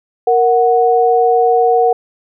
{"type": "tone pair together", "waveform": "sine", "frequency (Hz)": [466.2, 738.4], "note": ["A#4", "F#5"], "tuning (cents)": [0, -4], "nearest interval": "minor sixth", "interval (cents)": 796, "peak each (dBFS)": -11, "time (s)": [0.27, 1.93], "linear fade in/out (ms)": 5, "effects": []}